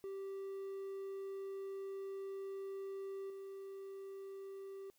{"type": "tone with level steps", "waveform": "triangle", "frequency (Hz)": 390, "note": "G4", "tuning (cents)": -9, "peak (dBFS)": [-40, -44], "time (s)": [0.04, 4.9], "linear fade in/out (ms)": 0, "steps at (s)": 3.3, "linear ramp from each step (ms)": 2, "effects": ["white hiss -75 dBFS RMS until 4.98 s"]}